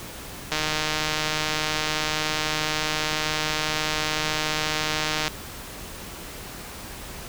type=click train; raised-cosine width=0.2 ms; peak=-7 dBFS; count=734; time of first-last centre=0.52-5.28 s; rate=154 Hz; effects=pink hiss -38 dBFS RMS until 7.28 s